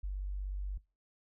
sine tone, 48.29 Hz, G1, 25 cents flat, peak -34 dBFS, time 0.03-0.78 s, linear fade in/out 10 ms, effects noise-tail reverb RT60 0.3 s tail -23 dB re dry

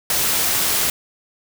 white noise, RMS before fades -19 dBFS, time 0.1-0.9 s, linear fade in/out 2 ms, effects none

